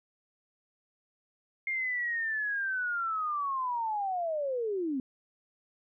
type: linear sweep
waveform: sine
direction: down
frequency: 2133 to 250 Hz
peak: -29 dBFS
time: 1.67-5 s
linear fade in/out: 2 ms
effects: none